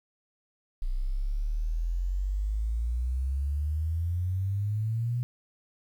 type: exponential sweep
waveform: sine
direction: up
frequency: 30.24 to 123.47 Hz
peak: -26 dBFS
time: 0.82-5.23 s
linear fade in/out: 0 ms
effects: 10-bit